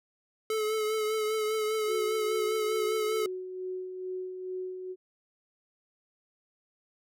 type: tone with vibrato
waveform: square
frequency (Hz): 432.6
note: A4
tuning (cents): -29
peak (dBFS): -28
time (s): 0.5-3.26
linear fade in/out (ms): 2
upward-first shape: triangle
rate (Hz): 5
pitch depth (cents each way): 34
type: tone with tremolo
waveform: sine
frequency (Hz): 369.9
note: F#4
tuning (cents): 0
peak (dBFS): -32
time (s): 1.86-4.96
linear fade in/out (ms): 50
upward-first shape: sine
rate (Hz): 2.3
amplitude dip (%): 45
effects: none